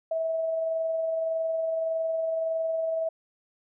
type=tone with amplitude modulation; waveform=sine; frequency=650 Hz; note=E5; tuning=24 cents flat; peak=-24 dBFS; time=0.11-3.09 s; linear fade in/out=5 ms; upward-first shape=sine; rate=21.7 Hz; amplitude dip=25%; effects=none